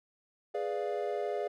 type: chord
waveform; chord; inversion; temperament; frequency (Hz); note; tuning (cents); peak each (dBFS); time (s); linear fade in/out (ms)
triangle; G# diminished seventh; none; equal; 415.3 / 493.9 / 587.3 / 698.5; G#4 / B4 / D5 / F5; 0 / 0 / 0 / 0; -33 / -37 / -35 / -36; 0.54-1.48; 10
effects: none